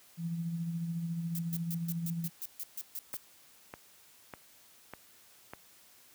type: tone with tremolo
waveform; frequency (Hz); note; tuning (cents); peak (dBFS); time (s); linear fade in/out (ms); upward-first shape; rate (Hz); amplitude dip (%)
sine; 167.7; E3; +30; -31; 0.17-2.3; 50; sine; 14; 40
type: noise bursts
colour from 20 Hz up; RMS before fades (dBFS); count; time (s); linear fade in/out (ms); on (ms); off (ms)
violet; -39; 11; 1.35-3.168; 0; 38; 140
type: click train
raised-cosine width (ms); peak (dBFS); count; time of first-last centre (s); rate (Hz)
0.5; -27; 5; 3.14-5.535; 1.67
effects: white hiss -60 dBFS RMS until 6.14 s + high-pass 60 Hz 12 dB/octave